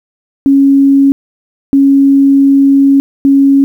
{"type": "tone bursts at uneven times", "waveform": "sine", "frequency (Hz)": 275.8, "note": "C#4", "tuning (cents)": -9, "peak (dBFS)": -3, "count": 3, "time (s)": [[0.46, 1.12], [1.73, 3], [3.25, 3.64]], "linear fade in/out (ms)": 0, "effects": ["7-bit"]}